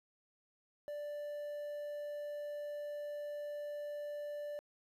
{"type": "tone with quantisation", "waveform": "triangle", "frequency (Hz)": 587.3, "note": "D5", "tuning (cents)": 0, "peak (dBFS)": -38, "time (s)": [0.88, 4.59], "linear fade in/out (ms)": 0, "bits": 11, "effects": ["resampled to 32000 Hz"]}